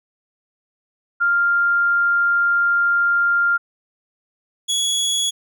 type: tone pair in turn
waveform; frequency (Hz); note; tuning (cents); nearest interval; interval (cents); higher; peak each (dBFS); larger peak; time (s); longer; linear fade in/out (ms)
sine / 25% pulse; 1396.9 / 3363; F6 / G#7; 0 / +21; octave + minor third; 1521; second; -14; neither; 1.2-3.58 / 4.68-5.31; first; 20
effects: none